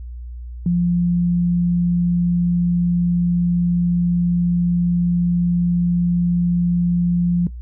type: tone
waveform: sine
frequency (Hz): 174.61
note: F3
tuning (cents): 0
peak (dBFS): -14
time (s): 0.66-7.47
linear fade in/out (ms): 2
effects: noise-tail reverb RT60 0.1 s tail -18 dB re dry + added 60 Hz sine -29 dBFS peak until 7.61 s